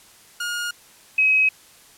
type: tone pair in turn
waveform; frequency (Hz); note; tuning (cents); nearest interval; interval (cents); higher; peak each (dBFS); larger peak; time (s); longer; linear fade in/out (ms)
sawtooth / sine; 1428 / 2544; F6 / D#7; +38 / +38; minor seventh; 1000; second; -21 / -14; second; 0.4-0.71 / 1.18-1.49; neither; 5
effects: white hiss -50 dBFS RMS until 1.97 s + low-pass 12000 Hz 12 dB/octave